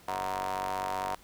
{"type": "ring-modulated tone", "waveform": "sawtooth", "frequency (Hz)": 95.3, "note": "G2", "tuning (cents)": -48, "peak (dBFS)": -24, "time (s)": [0.08, 1.15], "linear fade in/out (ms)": 5, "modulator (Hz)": 835, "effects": ["pink hiss -57 dBFS RMS until 1.23 s"]}